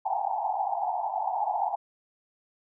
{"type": "band-pass noise", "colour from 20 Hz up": "white", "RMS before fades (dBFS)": -29, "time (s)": [0.05, 1.76], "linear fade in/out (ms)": 10, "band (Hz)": [710, 890], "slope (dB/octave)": 96, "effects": []}